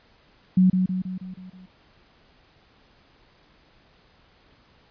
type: tone with echo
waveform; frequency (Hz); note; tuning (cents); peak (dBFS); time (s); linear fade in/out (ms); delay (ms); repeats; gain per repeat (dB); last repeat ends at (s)
sine; 185; F#3; 0; -13; 0.57-0.7; 5; 160; 6; -5; 1.66
effects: pink hiss -58 dBFS RMS until 4.9 s + resampled to 11025 Hz